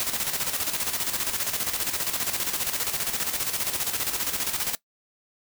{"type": "noise with tremolo", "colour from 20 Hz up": "white", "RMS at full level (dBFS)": -26, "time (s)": [0, 4.75], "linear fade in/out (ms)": 0, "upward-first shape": "square", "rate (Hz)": 15, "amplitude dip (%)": 55, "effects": ["noise-tail reverb RT60 0.1 s tail -20 dB re dry"]}